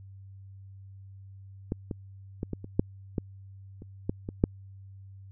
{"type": "clicks", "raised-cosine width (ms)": 3, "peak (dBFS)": [-16, -20, -18, -19, -27, -9, -15, -30, -15, -21, -7], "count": 11, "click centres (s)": [1.721, 1.912, 2.431, 2.533, 2.644, 2.795, 3.182, 3.821, 4.095, 4.289, 4.439], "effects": ["added 97 Hz sine -45 dBFS peak until 5.31 s"]}